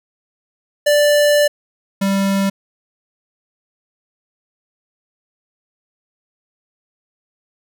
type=tone pair in turn; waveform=square; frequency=587.3 / 195.99 Hz; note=D5 / G3; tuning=0 / 0 cents; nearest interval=octave + perfect fifth; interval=1900 cents; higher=first; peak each=-11 / -15 dBFS; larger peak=first; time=0.86-1.48 / 2.01-2.5 s; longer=first; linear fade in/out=10 ms; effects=none